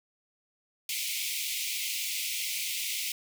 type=high-pass noise; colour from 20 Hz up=pink; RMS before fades=-33 dBFS; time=0.89-3.12 s; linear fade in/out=2 ms; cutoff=2100 Hz; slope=96 dB/octave; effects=none